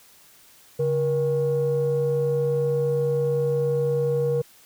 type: tone pair together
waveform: sine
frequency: 141.4 / 475.6 Hz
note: C#3 / A#4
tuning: +35 / +35 cents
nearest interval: octave + major sixth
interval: 2100 cents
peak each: -24 / -20 dBFS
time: 0.79-4.42 s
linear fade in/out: 10 ms
effects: tanh soft clip ceiling -15 dBFS + white hiss -53 dBFS RMS until 4.65 s